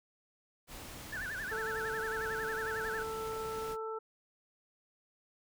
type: noise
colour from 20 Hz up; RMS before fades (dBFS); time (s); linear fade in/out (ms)
pink; -47; 0.67-3.77; 50
type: tone with vibrato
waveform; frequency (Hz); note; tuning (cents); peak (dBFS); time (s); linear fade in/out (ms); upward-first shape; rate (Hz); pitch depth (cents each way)
sine; 1619; G#6; -45; -37; 1.12-3.03; 10; sine; 11; 180
type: harmonic tone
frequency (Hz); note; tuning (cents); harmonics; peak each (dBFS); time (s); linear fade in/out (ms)
442.4; A4; +9; 1 / 2 / 3; -38 / -45 / -42; 1.51-3.99; 10
effects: none